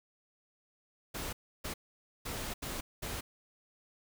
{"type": "noise bursts at uneven times", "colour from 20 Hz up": "pink", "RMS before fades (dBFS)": -39, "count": 5, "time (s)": [[1.14, 1.33], [1.64, 1.74], [2.25, 2.54], [2.62, 2.81], [3.02, 3.21]], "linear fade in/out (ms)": 10, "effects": []}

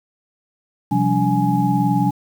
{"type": "tone cluster", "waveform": "sine", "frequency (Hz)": [130.2, 175, 193.9, 286, 836], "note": ["C3", "F3", "G3", "D4", "G#5"], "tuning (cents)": [-8, 4, -19, -46, 11], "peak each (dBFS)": -21, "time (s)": [0.91, 2.11], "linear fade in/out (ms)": 10, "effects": ["7-bit"]}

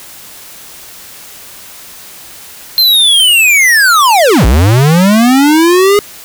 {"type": "linear two-way sweep", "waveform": "square", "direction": "down then up", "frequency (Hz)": [4186, 51.91, 416.9], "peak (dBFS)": -5, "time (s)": [2.78, 5.99], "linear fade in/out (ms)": 0, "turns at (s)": 4.46, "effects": ["white hiss -32 dBFS RMS until 6.24 s"]}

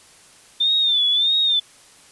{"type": "tone with vibrato", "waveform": "sine", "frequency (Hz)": 3574, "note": "A7", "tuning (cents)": 26, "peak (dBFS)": -15, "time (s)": [0.6, 1.6], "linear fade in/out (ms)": 10, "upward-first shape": "sine", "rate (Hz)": 1.6, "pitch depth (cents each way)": 90, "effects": ["white hiss -49 dBFS RMS until 2.11 s", "resampled to 24000 Hz"]}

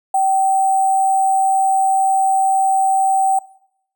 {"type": "tone with sample-and-hold", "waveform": "sine", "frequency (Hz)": 771, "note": "G5", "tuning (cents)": -29, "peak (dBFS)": -12, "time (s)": [0.14, 3.39], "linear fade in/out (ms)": 5, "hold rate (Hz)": 8820, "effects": ["noise-tail reverb RT60 0.7 s tail -20 dB re dry"]}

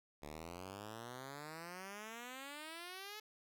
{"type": "exponential sweep", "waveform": "5% pulse", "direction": "up", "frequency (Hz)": [72.1, 433.8], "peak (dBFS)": -36, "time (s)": [0.22, 3.2], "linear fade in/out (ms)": 5, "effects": []}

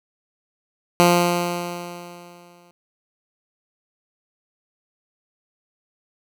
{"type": "tone with exponential decay", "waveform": "10% pulse", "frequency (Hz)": 174.61, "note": "F3", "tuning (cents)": 0, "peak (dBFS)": -3, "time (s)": [1, 2.71], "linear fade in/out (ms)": 0, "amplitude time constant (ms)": 370, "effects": []}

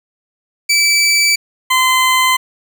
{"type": "tone pair in turn", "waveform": "20% pulse", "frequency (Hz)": [2312, 1029.9], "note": ["D7", "C6"], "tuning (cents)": [-28, -28], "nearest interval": "octave + major second", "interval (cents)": 1400, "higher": "first", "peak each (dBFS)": -5, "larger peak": "neither", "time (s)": [[0.69, 1.36], [1.7, 2.37]], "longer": "neither", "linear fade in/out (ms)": 10, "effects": []}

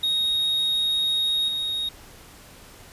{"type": "tone with level steps", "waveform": "triangle", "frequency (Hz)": 3749, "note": "A#7", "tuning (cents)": 9, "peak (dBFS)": [-19, -23], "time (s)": [0.03, 1.89], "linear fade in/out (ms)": 5, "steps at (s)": 1.48, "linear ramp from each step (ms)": 5, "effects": ["pink hiss -47 dBFS RMS until 2.92 s", "resampled to 32000 Hz"]}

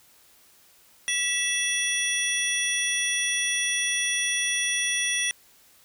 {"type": "tone cluster", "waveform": "sine", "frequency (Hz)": [1950, 2642, 3372, 5790, 9580], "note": ["B6", "E7", "G#7", "F#8", "D9"], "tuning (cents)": [-23, 3, 26, -38, 33], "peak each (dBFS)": -29, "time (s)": [1.08, 5.31], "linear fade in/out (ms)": 0, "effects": ["tanh soft clip ceiling -15 dBFS", "white hiss -57 dBFS RMS until 5.84 s"]}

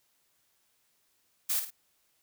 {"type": "noise with echo", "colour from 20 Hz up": "blue", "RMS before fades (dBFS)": -29, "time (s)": [1.49, 1.6], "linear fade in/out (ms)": 10, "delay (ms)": 53, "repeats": 2, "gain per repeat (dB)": -8, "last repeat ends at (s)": 1.706, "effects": ["white hiss -72 dBFS RMS until 2.22 s"]}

